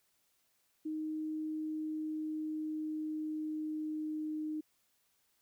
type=tone with pitch glide; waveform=sine; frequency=311.1 to 308.2 Hz; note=D#4 to D#4; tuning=0 to -16 cents; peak=-35 dBFS; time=0.85-4.61 s; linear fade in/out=10 ms; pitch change=-16 cents; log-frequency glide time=1.48-4.41 s; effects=white hiss -75 dBFS RMS until 5.41 s